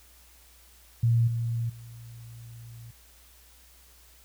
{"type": "tone with level steps", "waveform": "sine", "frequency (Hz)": 116.54, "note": "A#2", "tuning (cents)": 0, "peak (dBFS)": [-19, -26, -42], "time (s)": [1.03, 2.91], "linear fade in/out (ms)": 5, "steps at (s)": [1.27, 1.69], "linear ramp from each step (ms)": 10, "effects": ["added 60 Hz sine -57 dBFS peak until 4.24 s", "white hiss -57 dBFS RMS until 4.24 s"]}